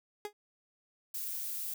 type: tone with exponential decay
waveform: 30% pulse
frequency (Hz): 415.3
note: G#4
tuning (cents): 0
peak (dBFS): -31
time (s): 0.25-0.33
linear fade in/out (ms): 1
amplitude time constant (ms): 17
type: noise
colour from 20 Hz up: violet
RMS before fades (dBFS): -38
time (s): 1.14-1.74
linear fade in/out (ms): 5
effects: none